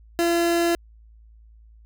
30% pulse tone, 340.5 Hz, F4, 44 cents flat, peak -16 dBFS, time 0.19-0.75 s, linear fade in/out 0 ms, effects added 55 Hz sine -47 dBFS peak until 1.85 s

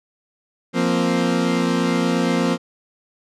30% pulse chord, F suspended fourth, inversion none, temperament equal, 174.61 / 233.1 / 261.6 Hz, F3 / Bb3 / C4, 0 / 0 / 0 cents, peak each -19 dBFS, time 0.73-2.58 s, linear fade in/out 50 ms, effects low-pass 7000 Hz 12 dB/octave

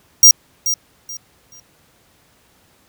45% pulse tone with echo, 5700 Hz, F8, 34 cents sharp, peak -4 dBFS, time 0.23-0.31 s, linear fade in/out 2 ms, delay 430 ms, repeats 3, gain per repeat -12 dB, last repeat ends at 1.6 s, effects pink hiss -55 dBFS RMS until 2.88 s + high-pass 60 Hz 12 dB/octave

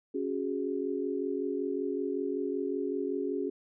sine chord, C# suspended fourth, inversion none, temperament equal, 277.2 / 370 / 415.3 Hz, C#4 / F#4 / G#4, 0 / 0 / 0 cents, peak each -34 dBFS, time 0.14-3.5 s, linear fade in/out 10 ms, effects none

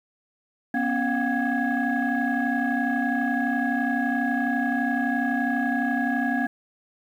sine tone cluster, 242.4 / 274.3 / 712 / 775 / 1663 Hz, B3 / C#4 / F5 / G5 / G#6, -32 / -18 / +33 / -20 / +2 cents, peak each -25 / -26 / -29 / -33 / -27 dBFS, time 0.74-6.47 s, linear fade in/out 5 ms, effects tanh soft clip ceiling -15 dBFS + 9-bit

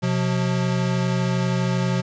square tone pair together, 126.5 / 179.09 Hz, B2 / F3, +42 / +44 cents, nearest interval tritone, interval 602 cents, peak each -23 dBFS, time 0.02-2.02 s, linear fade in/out 20 ms, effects resampled to 16000 Hz + 8-bit

